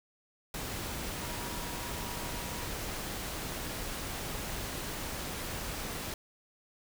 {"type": "tone in noise", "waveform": "sine", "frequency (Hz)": 959, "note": "A#5", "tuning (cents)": 49, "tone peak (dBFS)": -47, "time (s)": [1.22, 2.68], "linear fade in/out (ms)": 2, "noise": "pink", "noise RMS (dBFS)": -38, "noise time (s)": [0.54, 6.14], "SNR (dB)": -12, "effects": []}